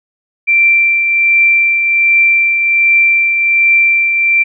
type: tone with tremolo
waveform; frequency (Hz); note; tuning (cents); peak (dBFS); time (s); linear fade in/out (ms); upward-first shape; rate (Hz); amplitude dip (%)
sine; 2353; D7; +3; -5; 0.47-4.44; 20; triangle; 1.3; 45
effects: none